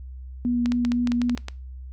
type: tone with vibrato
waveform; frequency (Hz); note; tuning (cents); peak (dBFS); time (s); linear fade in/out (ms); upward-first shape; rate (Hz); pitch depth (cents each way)
sine; 241.6; B3; -38; -20; 0.45-1.35; 0; sine; 4; 13
type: clicks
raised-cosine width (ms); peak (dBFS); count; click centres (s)
0.2; -14; 10; 0.659 / 0.72 / 0.85 / 0.919 / 1.073 / 1.119 / 1.217 / 1.296 / 1.376 / 1.484
effects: noise-tail reverb RT60 0.3 s tail -22 dB re dry + added 64 Hz sine -35 dBFS peak until 1.92 s